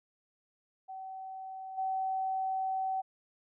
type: tone with level steps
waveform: sine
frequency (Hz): 762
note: G5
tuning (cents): -49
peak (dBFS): -40 / -30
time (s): 0.88-3.02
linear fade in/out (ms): 20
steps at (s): 1.77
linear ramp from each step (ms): 20
effects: none